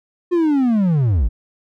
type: linear sweep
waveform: triangle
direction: down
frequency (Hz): 360 to 45.22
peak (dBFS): -11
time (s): 0.31-1.29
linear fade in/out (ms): 20
effects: none